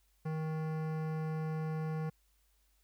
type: tone with hard clipping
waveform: sine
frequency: 157.4 Hz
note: D#3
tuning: 20 cents sharp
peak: -36 dBFS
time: 0.25-2.1 s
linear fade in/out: 10 ms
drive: 17 dB
effects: added 50 Hz sine -70 dBFS peak until 2.83 s + white hiss -75 dBFS RMS until 2.83 s